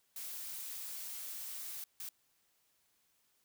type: noise bursts at uneven times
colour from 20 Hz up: blue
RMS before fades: -44 dBFS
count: 2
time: 0.16-1.84 / 2-2.09 s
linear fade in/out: 2 ms
effects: white hiss -75 dBFS RMS until 3.44 s

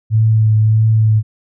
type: tone with vibrato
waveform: sine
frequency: 109.5 Hz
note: A2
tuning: 8 cents flat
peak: -8 dBFS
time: 0.1-1.23 s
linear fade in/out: 50 ms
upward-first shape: triangle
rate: 1.6 Hz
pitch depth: 22 cents each way
effects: none

